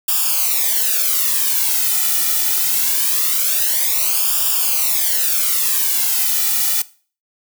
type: noise with flanger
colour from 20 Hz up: blue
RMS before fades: -17 dBFS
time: 0.08-6.82 s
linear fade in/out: 5 ms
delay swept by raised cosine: 0.48 to 1.88 ms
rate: 0.23 Hz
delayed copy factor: -0.9
effects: noise-tail reverb RT60 0.4 s tail -19 dB re dry